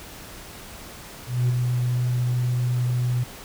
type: tone with ADSR envelope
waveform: sine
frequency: 123.47 Hz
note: B2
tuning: in tune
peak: -14 dBFS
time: 1.26-3.24 s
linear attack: 230 ms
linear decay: 19 ms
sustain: -5 dB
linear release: 10 ms
effects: tanh soft clip ceiling -16 dBFS + pink hiss -41 dBFS RMS until 3.44 s